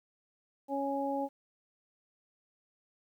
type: harmonic tone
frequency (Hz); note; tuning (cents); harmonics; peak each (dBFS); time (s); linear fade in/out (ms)
277.2; C#4; 0; 1 / 2 / 3; -35 / -35 / -35; 0.68-1.29; 50
effects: 11-bit